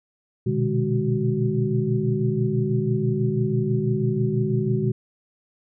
sine tone cluster, 120.1 / 126.2 / 150.2 / 206.1 / 373.8 Hz, B2 / B2 / D3 / G#3 / F#4, -48 / +38 / +39 / -13 / +18 cents, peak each -26 dBFS, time 0.46-4.92 s, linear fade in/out 10 ms, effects none

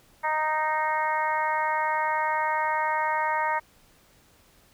harmonic tone, 310 Hz, D#4, 6 cents flat, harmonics 2 / 3 / 4 / 5 / 6 / 7, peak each -33 / -25 / -33 / -35 / -32 / -35 dBFS, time 0.23-3.6 s, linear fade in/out 20 ms, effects pink hiss -59 dBFS RMS until 4.73 s

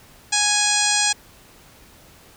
harmonic tone with a mistuned harmonic, 830.6 Hz, G#5, in tune, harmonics 1 / 2 / 3 / 4 / 5 / 6 / 7 / 8 / 9 / 10, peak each -26 / -26 / -26 / -26 / -26 / -26 / -26 / -26 / -26 / -26 dBFS, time 0.32-1.13 s, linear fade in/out 10 ms, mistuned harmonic 8, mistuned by +32 cents, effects pink hiss -49 dBFS RMS until 2.36 s

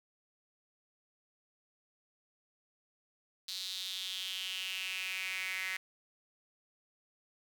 sawtooth tone with high-pass filter sweep, 187.6 Hz, F#3, 24 cents sharp, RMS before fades -39 dBFS, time 3.48-5.77 s, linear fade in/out 5 ms, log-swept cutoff 4100 to 2000 Hz, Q 5, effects none

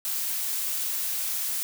blue noise, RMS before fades -29 dBFS, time 0.05-1.63 s, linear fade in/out 0 ms, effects none

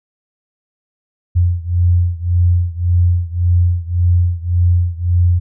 sine beating tone pair, 87.2 / 89 Hz, F2 / F2, -2 / +33 cents, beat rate 1.8 Hz, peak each -13 / -15 dBFS, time 1.35-5.4 s, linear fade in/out 20 ms, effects none

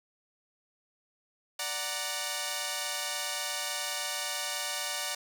5% pulse chord, D augmented, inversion none, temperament equal, 587.3 / 740 / 932.3 Hz, D5 / F#5 / A#5, 0 / 0 / 0 cents, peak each -25 dBFS, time 1.59-5.15 s, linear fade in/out 5 ms, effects none

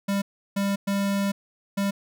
square tone bursts at uneven times, 198.8 Hz, G3, 25 cents sharp, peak -23 dBFS, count 4, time 0.08-0.22 / 0.56-0.76 / 0.87-1.32 / 1.77-1.91 s, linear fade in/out 10 ms, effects none

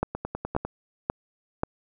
two click trains, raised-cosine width 1 ms, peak -16 / -10 dBFS, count 6 / 4, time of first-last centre 0.15-0.65 / 0.03-1.634 s, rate 10 / 1.87 Hz, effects none

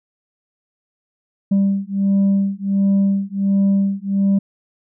sine beating tone pair, 196.3 / 197.7 Hz, G3 / G3, +3 / +15 cents, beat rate 1.4 Hz, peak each -15 dBFS, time 1.51-4.39 s, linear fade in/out 10 ms, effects tanh soft clip ceiling -11 dBFS

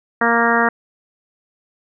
harmonic tone, 233.1 Hz, A#3, in tune, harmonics 1 / 2 / 3 / 4 / 5 / 6 / 7 / 8, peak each -21 / -21 / -21 / -21 / -21 / -21 / -21 / -21 dBFS, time 0.21-0.69 s, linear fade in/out 5 ms, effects none

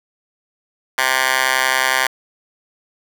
10% pulse tone with high-pass filter, 130.81 Hz, C3, in tune, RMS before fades -17 dBFS, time 0.98-2.07 s, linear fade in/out 2 ms, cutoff 1300 Hz, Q 2.6, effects 7-bit

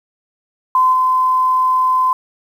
sine tone with level steps, 1026 Hz, C6, 34 cents flat, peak -9 / -11 dBFS, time 0.75-2.13 s, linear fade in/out 2 ms, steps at 0.92 s, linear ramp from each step 20 ms, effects 7-bit

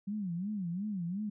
sine tone with vibrato, 190 Hz, F#3, 46 cents sharp, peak -33 dBFS, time 0.07-1.3 s, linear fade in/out 10 ms, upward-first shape sine, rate 2.8 Hz, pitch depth 210 cents each way, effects none

